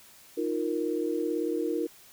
sine chord, Eb suspended second, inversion none, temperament equal, 311.1 / 349.2 / 466.2 Hz, Eb4 / F4 / Bb4, 0 / 0 / 0 cents, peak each -31 dBFS, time 0.37-1.87 s, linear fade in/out 10 ms, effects white hiss -54 dBFS RMS until 2.12 s

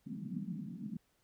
pink band-pass noise, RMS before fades -42 dBFS, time 0.06-0.97 s, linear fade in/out 5 ms, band 160 to 250 Hz, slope 48 dB/octave, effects pink hiss -75 dBFS RMS until 1.23 s

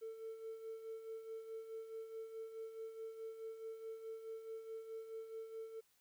triangle tone with tremolo, 446.8 Hz, A4, 27 cents sharp, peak -40 dBFS, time 0.01-5.81 s, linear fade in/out 20 ms, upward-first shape sine, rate 4.7 Hz, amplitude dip 65%, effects tanh soft clip ceiling -40 dBFS + white hiss -75 dBFS RMS until 6 s

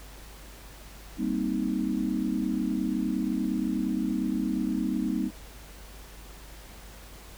sine chord, C minor seventh, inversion second, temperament equal with one note detuned, 196 / 233.1 / 261.6 / 312.7 Hz, G3 / Bb3 / C4 / Eb4, 0 / 0 / 0 / +9 cents, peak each -31 dBFS, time 1.17-5.31 s, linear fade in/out 50 ms, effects added 50 Hz sine -46 dBFS peak until 7.37 s + pink hiss -49 dBFS RMS until 7.37 s

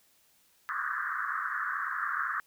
pink band-pass noise, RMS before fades -33 dBFS, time 0.69-2.4 s, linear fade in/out 0 ms, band 1100 to 1800 Hz, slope 96 dB/octave, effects white hiss -66 dBFS RMS until 2.46 s

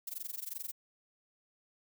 violet noise with amplitude modulation, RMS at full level -38 dBFS, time 0.07-0.72 s, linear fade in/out 5 ms, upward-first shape sine, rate 22.7 Hz, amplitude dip 95%, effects none

